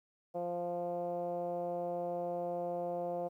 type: tone with low-pass filter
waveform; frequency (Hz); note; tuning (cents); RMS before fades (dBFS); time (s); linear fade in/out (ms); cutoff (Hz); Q
10% pulse; 174.61; F3; 0; -37; 0.34-3.29; 20; 610; 7.4
effects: 12-bit